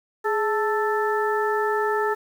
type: harmonic tone with a mistuned harmonic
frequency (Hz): 440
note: A4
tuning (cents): 0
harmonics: 1 / 2 / 3 / 4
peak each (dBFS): -23 / -26 / -28 / -29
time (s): 0.24-2.15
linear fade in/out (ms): 20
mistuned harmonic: 1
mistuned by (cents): -81
effects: 8-bit